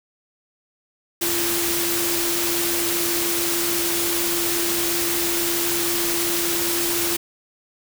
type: tone in noise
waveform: sine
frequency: 342.4 Hz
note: F4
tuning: 34 cents flat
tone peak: -26 dBFS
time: 1.21-7.17 s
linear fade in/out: 10 ms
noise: white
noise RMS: -23 dBFS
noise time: 1.21-7.17 s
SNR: -6 dB
effects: none